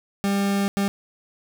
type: tone bursts at uneven times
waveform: 40% pulse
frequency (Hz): 199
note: G3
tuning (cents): +26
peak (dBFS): -19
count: 2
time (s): 0.24-0.68 / 0.77-0.88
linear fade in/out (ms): 0
effects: none